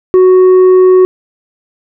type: tone with tanh clipping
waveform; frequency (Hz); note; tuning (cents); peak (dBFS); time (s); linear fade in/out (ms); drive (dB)
sine; 370.3; F#4; +1; -3; 0.14-1.05; 0; 4
effects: none